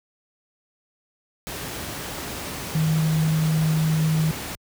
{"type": "tone in noise", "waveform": "sine", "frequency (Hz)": 157.7, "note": "D#3", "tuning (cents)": 24, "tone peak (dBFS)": -18, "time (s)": [2.75, 4.31], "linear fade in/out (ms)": 0, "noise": "pink", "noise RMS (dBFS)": -32, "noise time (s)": [1.47, 4.55], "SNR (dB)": 11, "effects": ["high-pass 60 Hz 12 dB/octave"]}